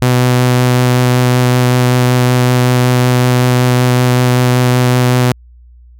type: tone with vibrato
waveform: sawtooth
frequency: 124.9 Hz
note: B2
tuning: 20 cents sharp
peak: -4 dBFS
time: 0.02-5.32 s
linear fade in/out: 0 ms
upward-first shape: sine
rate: 5.3 Hz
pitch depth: 10 cents each way
effects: added 60 Hz sine -37 dBFS peak until 5.99 s